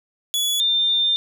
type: tone pair in turn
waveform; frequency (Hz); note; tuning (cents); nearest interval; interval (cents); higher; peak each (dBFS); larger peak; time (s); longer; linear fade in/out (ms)
sawtooth / sine; 3400 / 3602; G#7 / A7; +40 / +40; minor second; 100; second; -16; neither; 0.34-0.6 / 0.6-1.16; second; 0
effects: none